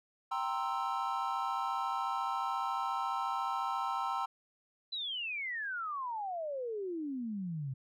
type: chord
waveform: triangle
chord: C dominant seventh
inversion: second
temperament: equal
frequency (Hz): 784 / 932.3 / 1046.5 / 1318.5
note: G5 / Bb5 / C6 / E6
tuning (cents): 0 / 0 / 0 / 0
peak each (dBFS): -36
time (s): 0.31-4.26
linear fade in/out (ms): 10
type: exponential sweep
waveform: sine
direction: down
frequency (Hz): 4046 to 127.6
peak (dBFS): -35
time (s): 4.92-7.74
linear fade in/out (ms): 10
effects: none